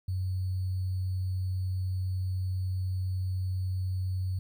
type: tone with sample-and-hold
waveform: sine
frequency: 93 Hz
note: F#2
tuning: 9 cents sharp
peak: -28 dBFS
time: 0.08-4.39 s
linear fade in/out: 5 ms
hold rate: 4410 Hz
effects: none